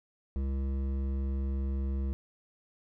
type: tone with hard clipping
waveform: triangle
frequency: 67.4 Hz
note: C#2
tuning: 48 cents flat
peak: -31 dBFS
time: 0.36-2.13 s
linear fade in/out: 0 ms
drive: 15 dB
effects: none